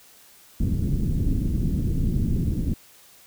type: low-pass noise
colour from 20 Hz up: pink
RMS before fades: -23 dBFS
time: 0.6-2.74 s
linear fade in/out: 5 ms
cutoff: 270 Hz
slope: 24 dB/octave
effects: white hiss -52 dBFS RMS until 3.26 s